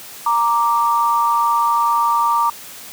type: tone pair together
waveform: sine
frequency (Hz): 932.4 / 1174.7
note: A#5 / D6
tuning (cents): 0 / 0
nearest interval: major third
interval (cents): 400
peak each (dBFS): -16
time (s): 0.26-2.5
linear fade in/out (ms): 5
effects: white hiss -36 dBFS RMS until 2.92 s + high-pass 80 Hz 12 dB/octave